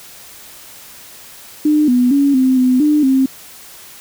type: tone with pitch steps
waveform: sine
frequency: 301.7 / 247.3 / 281.2 / 259.6 / 253.9 / 299.5 / 265.2 Hz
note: D4 / B3 / C#4 / C4 / B3 / D4 / C4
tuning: +47 / +3 / +25 / -13 / +48 / +34 / +23 cents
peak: -9 dBFS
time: 1.65-3.26 s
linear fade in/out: 5 ms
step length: 230 ms
effects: white hiss -38 dBFS RMS until 4 s

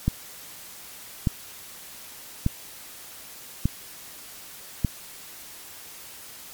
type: click train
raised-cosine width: 5 ms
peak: -8 dBFS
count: 5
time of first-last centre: 0.08-4.848 s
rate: 0.839 Hz
effects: white hiss -43 dBFS RMS until 6.53 s + MP3 96 kbps

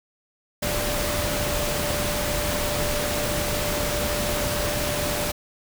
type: tone in noise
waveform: sine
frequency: 590 Hz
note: D5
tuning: 8 cents sharp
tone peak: -29 dBFS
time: 0.62-5.32 s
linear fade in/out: 10 ms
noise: pink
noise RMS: -26 dBFS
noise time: 0.62-5.32 s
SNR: -6 dB
effects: none

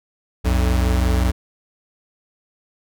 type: tone pair together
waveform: square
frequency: 61.74 / 87.31 Hz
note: B1 / F2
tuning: 0 / 0 cents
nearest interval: tritone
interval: 600 cents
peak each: -17 / -22 dBFS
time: 0.44-1.32 s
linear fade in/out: 20 ms
effects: none

